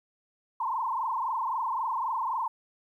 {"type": "tone with frequency modulation", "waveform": "sine", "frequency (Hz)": 978, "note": "B5", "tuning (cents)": -17, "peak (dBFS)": -27, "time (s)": [0.6, 2.48], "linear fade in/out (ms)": 5, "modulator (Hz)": 23.8, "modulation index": 4, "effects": ["11-bit"]}